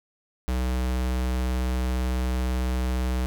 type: tone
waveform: square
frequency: 63 Hz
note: B1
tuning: 35 cents sharp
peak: -24 dBFS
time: 0.48-3.26 s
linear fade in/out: 0 ms
effects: none